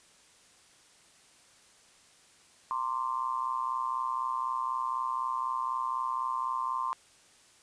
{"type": "tone with amplitude modulation", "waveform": "sine", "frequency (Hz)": 1046.5, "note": "C6", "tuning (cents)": 0, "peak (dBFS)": -25, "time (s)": [2.71, 6.93], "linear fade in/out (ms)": 0, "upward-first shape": "sine", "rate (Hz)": 124, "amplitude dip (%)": 95, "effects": ["white hiss -60 dBFS RMS until 7.62 s", "resampled to 22050 Hz"]}